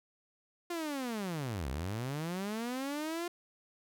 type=linear two-way sweep; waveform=sawtooth; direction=down then up; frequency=352.9 to 61.3 to 352.9 Hz; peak=-31 dBFS; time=0.7-3.28 s; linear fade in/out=5 ms; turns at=1.69 s; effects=none